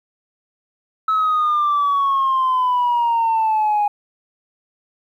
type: exponential sweep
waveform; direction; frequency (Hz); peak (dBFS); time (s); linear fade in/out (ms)
sine; down; 1300 to 822; -13; 1.08-3.88; 5
effects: tanh soft clip ceiling -12 dBFS + 9-bit